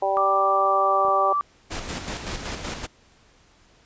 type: harmonic tone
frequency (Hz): 194.8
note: G3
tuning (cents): -11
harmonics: 2 / 3 / 4 / 5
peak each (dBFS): -29 / -24 / -23 / -30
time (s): 0.02-1.33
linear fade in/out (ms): 5
type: tone with pitch glide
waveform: sine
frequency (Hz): 1174.7 to 1163.9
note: D6 to D6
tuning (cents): 0 to -16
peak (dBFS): -20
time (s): 0.17-1.41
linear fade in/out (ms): 0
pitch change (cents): -16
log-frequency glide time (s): 0.37-1.22
type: clicks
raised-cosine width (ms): 1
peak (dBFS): -25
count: 2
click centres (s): 1.05 / 1.084
type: noise with tremolo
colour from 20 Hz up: pink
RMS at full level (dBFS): -30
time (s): 1.7-2.87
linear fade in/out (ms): 20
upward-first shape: square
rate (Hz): 5.3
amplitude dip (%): 45
effects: pink hiss -57 dBFS RMS until 3.85 s + resampled to 16000 Hz